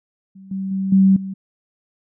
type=tone with level steps; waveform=sine; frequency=192.3 Hz; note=G3; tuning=33 cents flat; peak=-38 / -22 / -19 / -9 / -25 dBFS; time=0.35-1.34 s; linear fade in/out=10 ms; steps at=0.51 / 0.71 / 0.92 / 1.16 s; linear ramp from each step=5 ms; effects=none